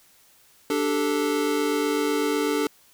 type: chord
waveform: square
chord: D suspended fourth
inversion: none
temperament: equal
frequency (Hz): 293.7 / 392 / 440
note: D4 / G4 / A4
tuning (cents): 0 / 0 / 0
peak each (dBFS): -26 / -30 / -26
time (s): 0.7-2.67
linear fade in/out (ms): 2
effects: white hiss -57 dBFS RMS until 2.93 s